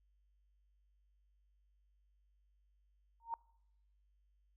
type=tone with exponential growth; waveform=sine; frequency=922 Hz; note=A#5; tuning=19 cents flat; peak=-33 dBFS; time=3.2-3.34 s; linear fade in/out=1 ms; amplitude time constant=29 ms; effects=noise-tail reverb RT60 0.8 s tail -25 dB re dry + added 50 Hz sine -70 dBFS peak until 4.56 s